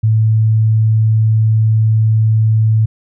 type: tone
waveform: sine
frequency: 110 Hz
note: A2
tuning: in tune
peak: -8 dBFS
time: 0.03-2.86 s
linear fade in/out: 10 ms
effects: none